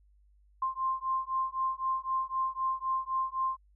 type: beating tone pair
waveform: sine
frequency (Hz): 1050 / 1053.9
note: C6 / C6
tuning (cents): +6 / +12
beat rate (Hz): 3.9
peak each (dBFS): -32 / -32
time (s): 0.62-3.57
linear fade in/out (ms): 5
effects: added 50 Hz sine -60 dBFS peak until 3.75 s